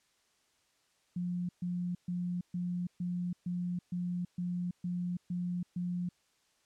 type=tone bursts; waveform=sine; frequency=177.2 Hz; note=F3; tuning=25 cents sharp; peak=-32 dBFS; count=11; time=1.16-6.09 s; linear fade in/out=5 ms; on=330 ms; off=130 ms; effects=white hiss -72 dBFS RMS until 6.65 s + low-pass 8000 Hz 12 dB/octave

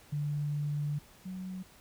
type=tone pair in turn; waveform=sine; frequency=146.83 / 185.96 Hz; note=D3 / F#3; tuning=0 / +9 cents; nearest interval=major third; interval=409 cents; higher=second; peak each=-30 / -37 dBFS; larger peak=first; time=0.12-0.99 / 1.25-1.63 s; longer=first; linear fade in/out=10 ms; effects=pink hiss -58 dBFS RMS until 1.8 s

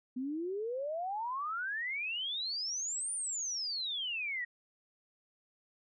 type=exponential two-way sweep; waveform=sine; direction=up then down; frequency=246.2 to 9397 to 1873 Hz; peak=-34 dBFS; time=0.16-4.45 s; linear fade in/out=10 ms; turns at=3.13 s; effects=none

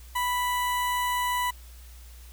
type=tone with notch filter; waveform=sawtooth; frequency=987.8 Hz; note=B5; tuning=in tune; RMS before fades=-27 dBFS; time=0.15-1.51 s; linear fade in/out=10 ms; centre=5000 Hz; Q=1.4; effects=added 60 Hz sine -44 dBFS peak until 2.32 s + white hiss -54 dBFS RMS until 2.32 s

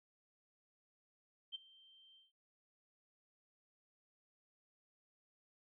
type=tone with ADSR envelope; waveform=sine; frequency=3136 Hz; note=G7; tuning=in tune; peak=-39 dBFS; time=1.52-2.32 s; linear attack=30 ms; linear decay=15 ms; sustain=-23 dB; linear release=160 ms; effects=noise-tail reverb RT60 0.3 s tail -22 dB re dry

